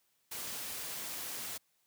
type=noise; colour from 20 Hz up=white; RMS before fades=-41 dBFS; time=0.31-1.58 s; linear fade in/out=10 ms; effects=white hiss -75 dBFS RMS until 1.86 s + high-pass 80 Hz 12 dB/octave